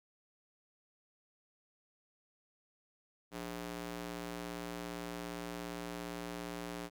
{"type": "tone with high-pass filter", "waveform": "square", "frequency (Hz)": 58.7, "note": "A#1", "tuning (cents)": 13, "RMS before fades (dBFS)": -43, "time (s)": [3.31, 6.9], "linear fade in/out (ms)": 50, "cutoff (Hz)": 230, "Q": 0.76, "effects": []}